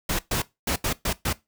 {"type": "noise bursts at uneven times", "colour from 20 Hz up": "pink", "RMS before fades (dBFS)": -25, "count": 6, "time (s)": [[0.09, 0.19], [0.31, 0.42], [0.67, 0.76], [0.84, 0.93], [1.05, 1.13], [1.25, 1.33]], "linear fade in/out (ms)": 5, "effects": ["noise-tail reverb RT60 0.2 s tail -19 dB re dry"]}